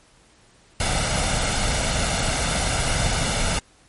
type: noise with comb filter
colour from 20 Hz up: pink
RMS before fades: -22 dBFS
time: 0.8-3.59 s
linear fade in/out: 2 ms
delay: 1.4 ms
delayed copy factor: +0.55
effects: pink hiss -55 dBFS RMS until 3.88 s + MP3 48 kbps